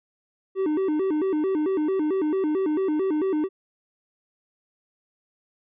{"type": "tone with vibrato", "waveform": "triangle", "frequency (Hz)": 341.8, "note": "F4", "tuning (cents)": -37, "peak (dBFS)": -19, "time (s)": [0.55, 3.49], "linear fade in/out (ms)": 50, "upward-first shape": "square", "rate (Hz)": 4.5, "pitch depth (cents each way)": 200, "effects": ["resampled to 8000 Hz"]}